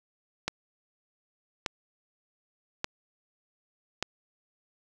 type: click train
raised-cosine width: 0.2 ms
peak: -11 dBFS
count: 4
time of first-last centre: 0.48-4.026 s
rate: 0.846 Hz
effects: none